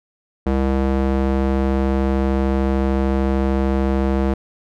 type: tone with band-pass filter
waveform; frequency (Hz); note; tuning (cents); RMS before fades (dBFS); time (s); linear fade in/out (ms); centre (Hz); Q
square; 66.7; C2; +34; -18; 0.46-4.34; 5; 350; 0.59
effects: none